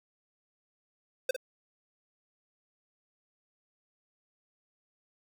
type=tone with echo; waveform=square; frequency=517 Hz; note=C5; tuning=21 cents flat; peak=-25 dBFS; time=1.29-1.31 s; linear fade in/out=5 ms; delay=54 ms; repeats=1; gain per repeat=-9 dB; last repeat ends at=1.364 s; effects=none